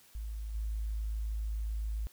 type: tone with level steps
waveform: sine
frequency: 53.7 Hz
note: A1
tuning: 41 cents flat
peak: -36 / -32 dBFS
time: 0.15-2.07 s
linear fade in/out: 0 ms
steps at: 0.54 s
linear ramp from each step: 10 ms
effects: white hiss -61 dBFS RMS until 2.12 s